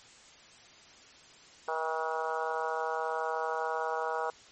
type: harmonic tone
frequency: 160 Hz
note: D#3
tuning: 49 cents sharp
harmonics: 3 / 4 / 5 / 6 / 7 / 8 / 9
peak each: -36 / -38 / -36 / -37 / -40 / -40 / -40 dBFS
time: 1.68-4.3 s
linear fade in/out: 2 ms
effects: white hiss -55 dBFS RMS until 4.51 s + MP3 32 kbps

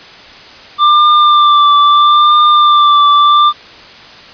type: tone with vibrato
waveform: square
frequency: 1184 Hz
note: D6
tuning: 14 cents sharp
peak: -5 dBFS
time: 0.78-3.53 s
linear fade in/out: 50 ms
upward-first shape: triangle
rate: 0.76 Hz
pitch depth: 30 cents each way
effects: white hiss -34 dBFS RMS until 4.33 s + resampled to 11025 Hz

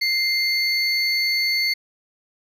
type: tone pair together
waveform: triangle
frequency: 2093 / 4435 Hz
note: C7 / C#8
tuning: 0 / 0 cents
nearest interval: octave + minor second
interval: 1300 cents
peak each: -20 dBFS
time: 0.01-1.74 s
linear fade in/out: 10 ms
effects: none

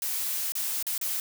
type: noise with dropouts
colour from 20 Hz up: blue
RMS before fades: -30 dBFS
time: 0.02-1.2 s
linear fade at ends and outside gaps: 1 ms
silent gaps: 0.521-0.553 / 0.827-0.867 / 0.979-1.013 s
effects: none

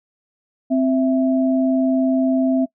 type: tone pair together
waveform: sine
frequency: 261.6 / 659.2 Hz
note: C4 / E5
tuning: 0 / 0 cents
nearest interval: octave + major third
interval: 1600 cents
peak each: -15 / -21 dBFS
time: 0.7-2.66 s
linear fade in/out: 20 ms
effects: noise-tail reverb RT60 0.1 s tail -22 dB re dry

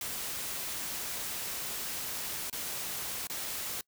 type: noise with dropouts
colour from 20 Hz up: white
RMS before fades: -37 dBFS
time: 0.01-3.81 s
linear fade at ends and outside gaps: 2 ms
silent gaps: 2.499-2.527 / 3.271-3.298 s
effects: noise-tail reverb RT60 0.1 s tail -24 dB re dry

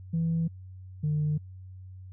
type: tone pair in turn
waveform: sine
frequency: 164.81 / 150.76 Hz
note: E3 / D3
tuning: 0 / +46 cents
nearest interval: major second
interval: 154 cents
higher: first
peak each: -23 dBFS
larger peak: neither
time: 0.13-0.48 / 1.03-1.38 s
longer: neither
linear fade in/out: 10 ms
effects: tanh soft clip ceiling -21 dBFS + added 93 Hz sine -42 dBFS peak until 2.12 s

